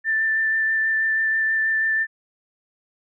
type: tone with vibrato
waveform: sine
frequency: 1774 Hz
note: A6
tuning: 14 cents sharp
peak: -18 dBFS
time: 0.04-2.07 s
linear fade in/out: 50 ms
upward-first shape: sine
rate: 6.2 Hz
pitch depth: 12 cents each way
effects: none